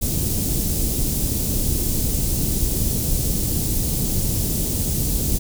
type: band-stop noise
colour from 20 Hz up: pink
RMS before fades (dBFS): -21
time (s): 0.01-5.39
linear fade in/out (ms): 20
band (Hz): 270 to 7500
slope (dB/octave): 12
effects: none